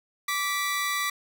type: tone pair together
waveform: sawtooth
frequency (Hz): 1163.6 / 1966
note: D6 / B6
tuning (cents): -16 / -8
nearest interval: major sixth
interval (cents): 908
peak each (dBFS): -25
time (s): 0.28-1.1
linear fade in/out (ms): 5
effects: none